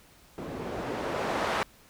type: noise with low-pass filter sweep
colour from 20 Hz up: blue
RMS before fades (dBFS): -32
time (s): 0.38-1.63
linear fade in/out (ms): 0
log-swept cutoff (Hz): 310 to 1000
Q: 0.77
effects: pink hiss -57 dBFS RMS until 1.89 s